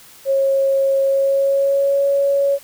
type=tone with pitch glide; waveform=sine; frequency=544 to 558.3 Hz; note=C#5 to C#5; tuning=-33 to +12 cents; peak=-13 dBFS; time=0.25-2.59 s; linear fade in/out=50 ms; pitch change=+45 cents; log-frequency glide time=1.02-2.04 s; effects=white hiss -44 dBFS RMS until 2.63 s